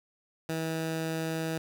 15% pulse tone, 161.5 Hz, E3, 35 cents flat, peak -24 dBFS, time 0.49-1.58 s, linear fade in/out 2 ms, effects none

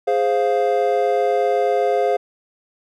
triangle chord, F minor, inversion first, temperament equal, 415.3 / 523.3 / 698.5 Hz, Ab4 / C5 / F5, 0 / 0 / 0 cents, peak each -18 dBFS, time 0.07-2.17 s, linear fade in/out 10 ms, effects none

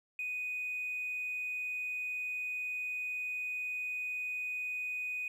sine tone with hard clipping, 2489 Hz, D#7, in tune, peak -35 dBFS, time 0.19-5.28 s, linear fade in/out 2 ms, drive 1 dB, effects none

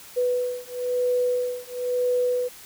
sine beating tone pair, 494.6 / 495.6 Hz, B4 / B4, +3 / +6 cents, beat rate 1 Hz, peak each -25 dBFS, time 0.16-2.49 s, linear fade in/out 20 ms, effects white hiss -45 dBFS RMS until 2.65 s

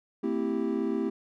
triangle chord, A minor seventh, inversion none, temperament equal with one note detuned, 225.8 / 261.6 / 329.6 / 392 Hz, A3 / C4 / E4 / G4, +45 / 0 / 0 / 0 cents, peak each -30 dBFS, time 0.23-1.1 s, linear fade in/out 10 ms, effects none

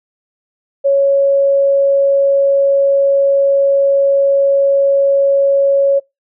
sine tone, 554.4 Hz, C#5, in tune, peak -8 dBFS, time 0.84-6 s, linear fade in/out 20 ms, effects noise-tail reverb RT60 0.2 s tail -24 dB re dry

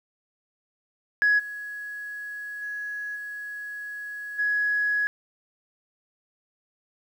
sine tone with level steps, 1676 Hz, G#6, 15 cents sharp, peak -16 / -33 / -30 / -33 / -21 dBFS, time 1.22-5.07 s, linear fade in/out 0 ms, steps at 1.38 / 2.61 / 3.15 / 4.38 s, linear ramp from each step 20 ms, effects tanh soft clip ceiling -14 dBFS + 9-bit

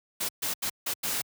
white noise bursts at uneven times, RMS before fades -30 dBFS, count 5, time 0.2-0.29 / 0.42-0.54 / 0.62-0.7 / 0.86-0.94 / 1.03-1.22 s, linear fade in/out 10 ms, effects high-pass 80 Hz 12 dB/octave

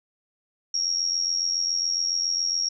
sine tone with amplitude modulation, 5588 Hz, F8, in tune, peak -19 dBFS, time 0.74-2.69 s, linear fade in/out 5 ms, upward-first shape sine, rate 87.2 Hz, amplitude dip 75%, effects none

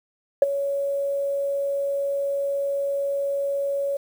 sine tone with ADSR envelope, 559 Hz, C#5, 14 cents sharp, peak -8 dBFS, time 0.42-3.97 s, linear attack 3 ms, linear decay 21 ms, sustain -14 dB, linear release 6 ms, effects tanh soft clip ceiling -4 dBFS + 8-bit

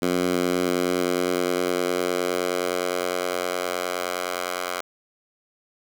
10% pulse tone with high-pass filter sweep, 89.7 Hz, F2, 47 cents sharp, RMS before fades -25 dBFS, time 0.02-4.81 s, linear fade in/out 5 ms, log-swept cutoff 240 to 810 Hz, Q 1.3, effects none

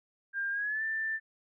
sine tone with pitch glide, 1600 to 1775.3 Hz, G6 to A6, +35 to +15 cents, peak -30 dBFS, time 0.33-1.2 s, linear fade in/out 50 ms, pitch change +180 cents, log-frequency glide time 0.51-0.83 s, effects none

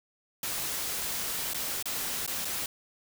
white noise with dropouts, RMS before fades -33 dBFS, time 0.43-2.66 s, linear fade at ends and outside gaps 2 ms, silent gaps 1.535-1.544 / 1.826-1.856 / 2.264-2.276 / 2.448-2.452 s, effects none

